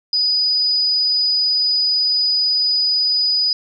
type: tone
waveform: sine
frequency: 4961 Hz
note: D#8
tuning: 6 cents flat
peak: -14 dBFS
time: 0.13-3.53 s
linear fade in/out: 2 ms
effects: none